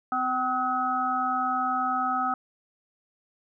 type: harmonic tone with a mistuned harmonic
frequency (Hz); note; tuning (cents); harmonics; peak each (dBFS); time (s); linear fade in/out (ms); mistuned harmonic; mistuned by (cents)
255; C4; -44; 1 / 3 / 5 / 6; -34 / -28 / -26 / -38; 0.12-2.34; 2; 6; -65
effects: none